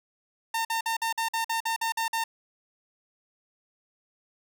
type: tone bursts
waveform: sawtooth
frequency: 908 Hz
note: A#5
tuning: 46 cents flat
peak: -22 dBFS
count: 11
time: 0.54-2.24 s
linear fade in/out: 5 ms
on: 110 ms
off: 49 ms
effects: none